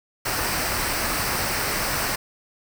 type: noise with comb filter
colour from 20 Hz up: pink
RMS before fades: -25 dBFS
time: 0.25-2.16 s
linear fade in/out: 10 ms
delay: 0.29 ms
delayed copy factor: -0.5
effects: none